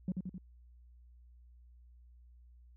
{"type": "tone with echo", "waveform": "sine", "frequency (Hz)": 183.8, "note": "F#3", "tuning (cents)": -11, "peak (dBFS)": -29, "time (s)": [0.08, 0.12], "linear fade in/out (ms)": 2, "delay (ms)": 87, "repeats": 3, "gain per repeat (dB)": -4, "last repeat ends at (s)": 0.381, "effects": ["tanh soft clip ceiling -29 dBFS", "added 60 Hz sine -56 dBFS peak until 2.76 s"]}